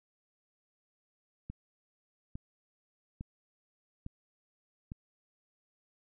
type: click train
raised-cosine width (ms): 5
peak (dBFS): -28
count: 5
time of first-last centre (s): 1.5-4.919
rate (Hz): 1.17
effects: none